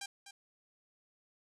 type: tone with echo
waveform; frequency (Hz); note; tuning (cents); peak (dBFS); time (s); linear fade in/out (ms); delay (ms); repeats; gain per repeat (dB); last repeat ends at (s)
5% pulse; 795; G5; +24; -28; 0.01-0.06; 5; 250; 1; -10; 0.31
effects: low-pass 10000 Hz 12 dB/octave